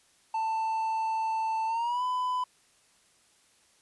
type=tone with pitch glide; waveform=triangle; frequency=888 to 1002.5 Hz; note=A5 to B5; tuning=+16 to +26 cents; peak=-25 dBFS; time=0.34-2.44 s; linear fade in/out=5 ms; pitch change=+210 cents; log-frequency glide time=1.67-2.03 s; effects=white hiss -64 dBFS RMS until 3.81 s + resampled to 24000 Hz